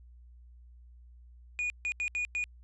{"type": "tone bursts at uneven times", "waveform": "triangle", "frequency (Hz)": 2453, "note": "D#7", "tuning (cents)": -25, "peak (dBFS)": -28, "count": 5, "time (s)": [[1.59, 1.7], [1.85, 1.92], [2, 2.08], [2.15, 2.25], [2.35, 2.44]], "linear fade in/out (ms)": 0, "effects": ["added 60 Hz sine -51 dBFS peak until 2.63 s", "resampled to 22050 Hz"]}